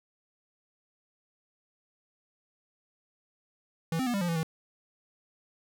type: tone with pitch steps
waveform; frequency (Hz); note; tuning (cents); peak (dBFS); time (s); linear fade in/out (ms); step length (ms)
square; 164.1 / 259.6 / 242.1 / 198.7 / 174.8 / 166.9 / 160.8; E3 / C4 / B3 / G3 / F3 / E3 / E3; -8 / -13 / -34 / +24 / +2 / +22 / -43; -28; 3.92-4.431; 2; 73
effects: none